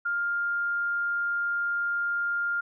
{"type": "tone", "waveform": "sine", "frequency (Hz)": 1403, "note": "F6", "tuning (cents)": 8, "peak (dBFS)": -25, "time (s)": [0.05, 2.61], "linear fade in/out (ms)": 10, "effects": []}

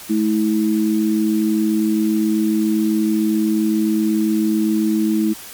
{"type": "tone pair together", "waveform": "sine", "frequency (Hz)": [215.5, 322.9], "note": ["A3", "E4"], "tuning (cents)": [-36, -36], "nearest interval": "perfect fifth", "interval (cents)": 700, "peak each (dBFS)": -17, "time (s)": [0.09, 5.34], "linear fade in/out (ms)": 20, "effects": ["white hiss -36 dBFS RMS until 5.53 s", "MP3 96 kbps"]}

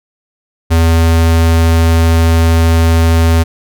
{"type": "tone", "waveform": "square", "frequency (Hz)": 82.41, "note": "E2", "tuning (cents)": 0, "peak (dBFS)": -7, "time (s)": [0.7, 3.44], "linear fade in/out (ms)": 20, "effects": []}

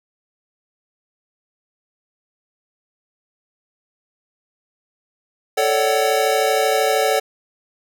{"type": "chord", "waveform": "square", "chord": "D major seventh", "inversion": "second", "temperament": "equal with one note detuned", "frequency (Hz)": [440, 554.4, 587.3, 753.4], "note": ["A4", "C#5", "D5", "F#5"], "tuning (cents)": [0, 0, 0, 31], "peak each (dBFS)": [-21, -22, -24, -21], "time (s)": [5.57, 7.2], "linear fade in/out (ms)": 10, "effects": []}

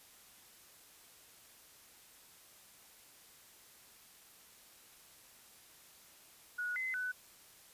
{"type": "tone with pitch steps", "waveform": "sine", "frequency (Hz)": [1459, 2046, 1497], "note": ["F#6", "C7", "F#6"], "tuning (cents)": [-25, -39, 20], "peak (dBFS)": -35, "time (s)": [6.58, 7.12], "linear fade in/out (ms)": 10, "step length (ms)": 180, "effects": ["white hiss -60 dBFS RMS until 7.73 s", "resampled to 32000 Hz"]}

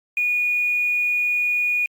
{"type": "tone with quantisation", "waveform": "sine", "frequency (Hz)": 2453, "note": "D#7", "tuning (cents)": -25, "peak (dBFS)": -18, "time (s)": [0.17, 1.86], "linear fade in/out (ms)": 2, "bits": 7, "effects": ["Opus 48 kbps"]}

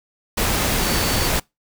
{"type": "tone in noise", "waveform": "sine", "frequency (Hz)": 4519, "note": "C#8", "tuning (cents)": 33, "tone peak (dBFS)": -30, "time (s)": [0.81, 1.28], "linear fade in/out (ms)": 10, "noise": "pink", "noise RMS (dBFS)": -20, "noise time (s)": [0.37, 1.4], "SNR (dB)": -13, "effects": ["noise-tail reverb RT60 0.2 s tail -25 dB re dry"]}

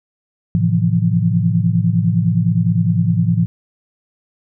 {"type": "chord", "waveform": "sine", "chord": "F major seventh", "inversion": "first", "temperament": "equal", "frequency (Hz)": [110, 130.81, 164.81, 174.61], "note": ["A2", "C3", "E3", "F3"], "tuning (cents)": [0, 0, 0, 0], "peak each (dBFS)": [-17, -23, -17, -17], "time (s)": [0.55, 3.46], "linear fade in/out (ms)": 0, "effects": []}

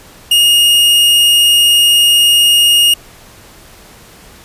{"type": "tone", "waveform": "45% pulse", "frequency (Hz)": 2854, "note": "F7", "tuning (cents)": 37, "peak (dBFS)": -6, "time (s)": [0.31, 2.94], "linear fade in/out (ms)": 5, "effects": ["pink hiss -39 dBFS RMS until 4.44 s", "resampled to 32000 Hz"]}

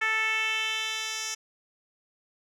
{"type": "tone with band-pass filter sweep", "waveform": "10% pulse", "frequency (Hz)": 440, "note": "A4", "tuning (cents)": 0, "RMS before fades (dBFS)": -29, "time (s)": [0.01, 1.35], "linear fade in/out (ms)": 10, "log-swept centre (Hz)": [1900, 5400], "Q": 2.5, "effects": []}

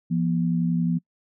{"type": "tone pair together", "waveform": "sine", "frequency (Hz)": [170.41, 241.7], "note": ["F3", "B3"], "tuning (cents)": [-42, -37], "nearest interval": "tritone", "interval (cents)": 605, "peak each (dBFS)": [-21, -26], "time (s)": [0.1, 0.99], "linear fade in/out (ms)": 20, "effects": ["noise-tail reverb RT60 0.1 s tail -26 dB re dry"]}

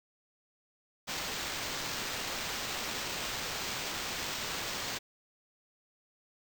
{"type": "noise with sample-and-hold", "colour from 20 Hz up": "white", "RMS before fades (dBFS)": -37, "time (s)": [1.07, 4.99], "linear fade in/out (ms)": 20, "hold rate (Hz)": 11025, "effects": []}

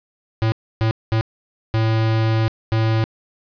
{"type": "tone bursts at uneven times", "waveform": "square", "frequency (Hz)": 111.5, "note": "A2", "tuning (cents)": 23, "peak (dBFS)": -16, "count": 5, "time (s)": [[0.42, 0.52], [0.81, 0.91], [1.12, 1.21], [1.74, 2.48], [2.72, 3.04]], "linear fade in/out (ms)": 0, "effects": ["resampled to 11025 Hz", "9-bit"]}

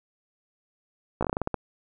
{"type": "slowing click train", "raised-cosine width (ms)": 1, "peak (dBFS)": -12, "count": 10, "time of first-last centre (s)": [1.21, 1.543], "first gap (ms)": 16, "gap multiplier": 1.2, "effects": []}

